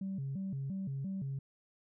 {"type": "tone with vibrato", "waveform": "sine", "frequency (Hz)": 162.2, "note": "E3", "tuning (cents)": -28, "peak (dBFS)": -34, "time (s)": [0.01, 1.39], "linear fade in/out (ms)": 5, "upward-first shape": "square", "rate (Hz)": 2.9, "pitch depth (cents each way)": 300, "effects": ["tanh soft clip ceiling -32 dBFS"]}